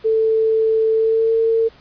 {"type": "tone with pitch glide", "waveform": "sine", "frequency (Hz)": [443, 451.8], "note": ["A4", "A4"], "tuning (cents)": [12, 46], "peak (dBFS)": -13, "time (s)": [0.04, 1.69], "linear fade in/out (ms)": 20, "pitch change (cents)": 34, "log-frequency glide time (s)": [0.93, 1.35], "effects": ["pink hiss -48 dBFS RMS until 1.8 s", "resampled to 11025 Hz"]}